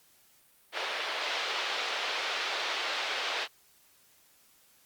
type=band-pass noise; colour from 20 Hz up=white; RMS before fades=-33 dBFS; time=0.72-3.48 s; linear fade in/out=50 ms; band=430 to 4000 Hz; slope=24 dB/octave; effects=white hiss -63 dBFS RMS until 4.85 s + Opus 48 kbps